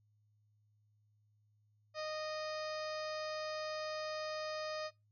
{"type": "harmonic tone", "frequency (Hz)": 618, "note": "D#5", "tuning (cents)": -12, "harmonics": [1, 2, 3, 4, 5, 6, 7, 8, 9, 10], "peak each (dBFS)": [-40, -46, -50, -52, -58, -56, -54, -50, -62, -61], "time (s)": [1.94, 4.91], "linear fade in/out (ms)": 50, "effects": ["noise-tail reverb RT60 0.2 s tail -21 dB re dry", "added 105 Hz sine -70 dBFS peak until 5.11 s"]}